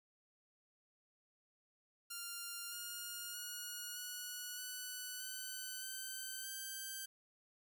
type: tone with pitch steps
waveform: 5% pulse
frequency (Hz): 1396.9 / 1419.7 / 1442.8 / 1466.3 / 1490.3 / 1514.6 / 1539.3 / 1564.3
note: F6 / F6 / F#6 / F#6 / F#6 / F#6 / G6 / G6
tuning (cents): 0 / +28 / -44 / -16 / +12 / +40 / -32 / -4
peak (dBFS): -33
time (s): 2.1-7.06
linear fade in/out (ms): 10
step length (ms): 620
effects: 12-bit

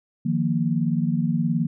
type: chord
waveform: sine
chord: Eb suspended second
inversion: none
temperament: equal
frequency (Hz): 155.56 / 174.61 / 233.1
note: Eb3 / F3 / Bb3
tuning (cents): 0 / 0 / 0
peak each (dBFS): -24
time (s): 0.25-1.67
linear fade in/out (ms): 10
effects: none

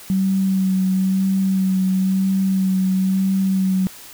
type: tone with vibrato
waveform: sine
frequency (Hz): 190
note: F#3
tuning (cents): +46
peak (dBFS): -15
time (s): 0.1-3.87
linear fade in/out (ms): 0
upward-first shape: sine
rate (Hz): 1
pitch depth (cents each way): 19
effects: white hiss -40 dBFS RMS until 4.13 s

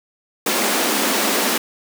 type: high-pass noise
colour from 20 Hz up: pink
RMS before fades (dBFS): -19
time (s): 0.46-1.58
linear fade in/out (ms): 5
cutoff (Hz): 200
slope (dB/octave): 96
effects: none

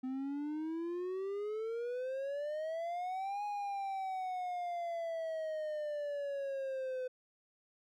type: exponential two-way sweep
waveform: triangle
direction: up then down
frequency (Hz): 255.2 to 830.6 to 506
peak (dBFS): -34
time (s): 0.03-7.08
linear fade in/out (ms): 10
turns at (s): 3.44
effects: none

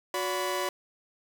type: tone cluster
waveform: sawtooth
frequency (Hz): 365 / 572 / 994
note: F#4 / D5 / B5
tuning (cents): -24 / -46 / +11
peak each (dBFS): -29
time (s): 0.14-0.69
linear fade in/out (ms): 2
effects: none

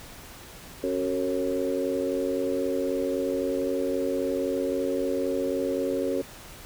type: harmonic tone with a mistuned harmonic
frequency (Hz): 91.5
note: F#2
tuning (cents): -19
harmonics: 3 / 4 / 5 / 6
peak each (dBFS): -30 / -30 / -30 / -30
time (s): 0.83-6.22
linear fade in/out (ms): 10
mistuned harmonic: 4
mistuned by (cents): +36
effects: pink hiss -45 dBFS RMS until 6.65 s

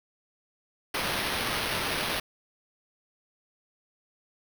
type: noise with sample-and-hold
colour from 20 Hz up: violet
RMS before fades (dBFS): -30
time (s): 0.94-2.2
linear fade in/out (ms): 5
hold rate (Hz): 7350
effects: none

